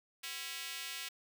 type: tone with high-pass filter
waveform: square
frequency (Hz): 150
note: D3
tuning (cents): +37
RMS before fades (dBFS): -43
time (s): 0.23-1.09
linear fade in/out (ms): 10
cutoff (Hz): 2600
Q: 1.3
effects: none